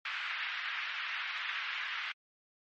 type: band-pass noise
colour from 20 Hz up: pink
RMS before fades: -38 dBFS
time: 0.05-2.12 s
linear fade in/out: 5 ms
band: 1400 to 3000 Hz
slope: 24 dB/octave
effects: MP3 32 kbps